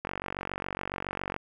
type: click train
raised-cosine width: 0.5 ms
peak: -17 dBFS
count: 63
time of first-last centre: 0.05-1.364 s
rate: 47.2 Hz
effects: 9-bit